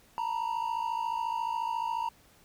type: tone pair together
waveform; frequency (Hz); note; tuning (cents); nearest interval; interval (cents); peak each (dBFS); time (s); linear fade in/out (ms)
triangle; 908 / 962.2; A#5 / B5; -46 / -45; minor second; 101; -30 / -31; 0.18-2.09; 0
effects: pink hiss -61 dBFS RMS until 2.44 s